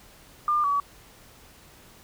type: tone pair in turn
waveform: sine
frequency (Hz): 1200 / 1138.2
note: D6 / C#6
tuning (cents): +37 / +45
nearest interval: minor second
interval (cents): 92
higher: first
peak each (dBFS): -20 / -21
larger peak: first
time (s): 0.48-0.64 / 0.64-0.8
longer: neither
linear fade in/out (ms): 2
effects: pink hiss -52 dBFS RMS until 2.03 s